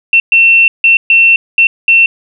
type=tone bursts at uneven times; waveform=sine; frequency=2700 Hz; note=E7; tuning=41 cents sharp; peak=-3 dBFS; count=6; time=0.13-0.2 / 0.32-0.68 / 0.84-0.97 / 1.1-1.36 / 1.58-1.67 / 1.88-2.06 s; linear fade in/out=2 ms; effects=none